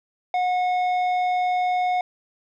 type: tone with tanh clipping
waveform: sine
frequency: 727 Hz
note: F#5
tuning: 31 cents flat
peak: -21 dBFS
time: 0.34-2.01 s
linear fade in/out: 2 ms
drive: 9 dB
effects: none